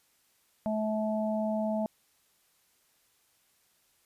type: harmonic tone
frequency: 216 Hz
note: A3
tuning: 32 cents flat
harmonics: 1 / 3 / 4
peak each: -30 / -31 / -39 dBFS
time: 0.66-1.86 s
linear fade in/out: 0 ms
effects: white hiss -69 dBFS RMS until 4.05 s + resampled to 32000 Hz